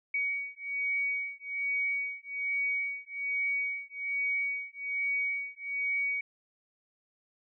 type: beating tone pair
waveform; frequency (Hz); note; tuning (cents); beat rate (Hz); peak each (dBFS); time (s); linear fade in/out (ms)
sine; 2251 / 2252.2; C#7 / C#7; +26 / +27; 1.2; -33 / -33; 0.14-6.21; 5
effects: none